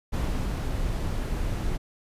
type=noise with ADSR envelope; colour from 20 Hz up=brown; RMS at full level=-26 dBFS; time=0.12-1.78 s; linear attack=20 ms; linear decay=410 ms; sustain=-2 dB; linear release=23 ms; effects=resampled to 32000 Hz